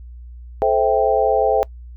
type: chord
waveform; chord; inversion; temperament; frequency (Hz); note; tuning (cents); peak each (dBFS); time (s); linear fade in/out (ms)
sine; A minor seventh; none; equal with one note detuned; 434.4 / 523.3 / 659.3 / 784; A4 / C5 / E5 / G5; -22 / 0 / 0 / 0; -19; 0.62-1.63; 0
effects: noise-tail reverb RT60 0.1 s tail -24 dB re dry + added 60 Hz sine -34 dBFS peak until 1.96 s